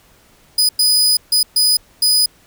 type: tone bursts at uneven times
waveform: sawtooth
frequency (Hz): 4978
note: D#8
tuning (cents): 0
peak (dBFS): -8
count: 5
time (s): 0.58-0.69 / 0.79-1.17 / 1.32-1.43 / 1.56-1.77 / 2.02-2.26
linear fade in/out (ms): 5
effects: pink hiss -51 dBFS RMS until 2.46 s